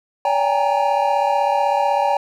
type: tone cluster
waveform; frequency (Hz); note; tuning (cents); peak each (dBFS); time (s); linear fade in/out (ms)
triangle; 572 / 790 / 826 / 930; D5 / G5 / G#5 / A#5; -46 / +13 / -10 / -4; -19; 0.25-2.17; 2
effects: none